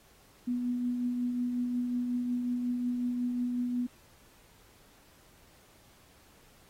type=tone with tremolo; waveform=sine; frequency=245.2 Hz; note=B3; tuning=12 cents flat; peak=-27 dBFS; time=0.47-3.87 s; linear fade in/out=10 ms; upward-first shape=triangle; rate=5.5 Hz; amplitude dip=35%; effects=pink hiss -61 dBFS RMS until 6.69 s + AAC 48 kbps